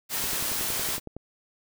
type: noise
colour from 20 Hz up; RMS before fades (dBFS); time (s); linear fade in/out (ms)
white; -29; 0.09-1; 50
type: click train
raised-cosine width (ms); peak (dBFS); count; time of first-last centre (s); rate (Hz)
2; -24; 11; 0.24-1.166; 10.8
effects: none